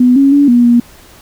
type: tone with pitch steps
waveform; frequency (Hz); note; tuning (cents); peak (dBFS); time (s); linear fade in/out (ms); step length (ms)
sine; 248.4 / 275.5 / 285.1 / 241.1 / 238.5; B3 / C#4 / C#4 / B3 / A#3; +10 / -11 / +49 / -41 / +40; -4; 0-0.8; 5; 160
effects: pink hiss -40 dBFS RMS until 1.21 s